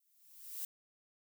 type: noise with exponential growth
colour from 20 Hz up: violet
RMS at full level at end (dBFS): -39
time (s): 0-0.65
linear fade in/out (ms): 2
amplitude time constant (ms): 140
effects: none